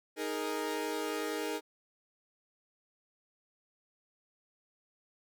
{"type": "chord", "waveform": "sawtooth", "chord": "D# suspended fourth", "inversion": "none", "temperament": "equal", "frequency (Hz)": [311.1, 415.3, 466.2], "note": ["D#4", "G#4", "A#4"], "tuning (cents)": [0, 0, 0], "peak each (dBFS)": -34, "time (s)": [0.16, 1.61], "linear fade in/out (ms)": 50, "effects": []}